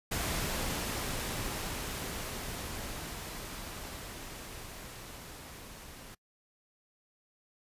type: noise with level ramp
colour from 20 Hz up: pink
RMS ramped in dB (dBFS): -33 to -49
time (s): 0.11-6.15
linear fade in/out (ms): 10
effects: noise-tail reverb RT60 0.1 s tail -24 dB re dry + resampled to 32000 Hz